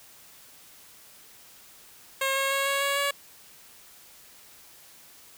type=tone with pitch steps; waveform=10% pulse; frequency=539 / 544 / 549.1 / 554.2 / 559.3 / 564.5 Hz; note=C#5 / C#5 / C#5 / C#5 / C#5 / C#5; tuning=-49 / -33 / -17 / -1 / +15 / +31 cents; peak=-16 dBFS; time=2.21-3.11 s; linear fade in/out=5 ms; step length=150 ms; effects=white hiss -52 dBFS RMS until 5.37 s